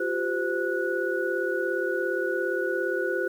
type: tone cluster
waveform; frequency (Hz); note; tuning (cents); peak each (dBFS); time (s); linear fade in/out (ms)
sine; 350.5 / 387.8 / 514 / 1469; F4 / G4 / C5 / F#6; +6 / -19 / -31 / -13; -30; 0-3.28; 5
effects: 9-bit